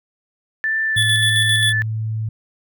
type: tone with vibrato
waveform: sine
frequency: 1760 Hz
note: A6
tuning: in tune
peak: -17 dBFS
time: 0.64-1.82 s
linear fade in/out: 0 ms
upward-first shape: sine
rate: 1.6 Hz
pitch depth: 13 cents each way
type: tone with tremolo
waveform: square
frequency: 3439 Hz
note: A7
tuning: 40 cents flat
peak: -16 dBFS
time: 0.96-1.73 s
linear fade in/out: 20 ms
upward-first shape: square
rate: 7.5 Hz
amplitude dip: 40%
type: tone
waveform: sine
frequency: 110 Hz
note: A2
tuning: in tune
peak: -20 dBFS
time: 0.96-2.29 s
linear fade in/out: 5 ms
effects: none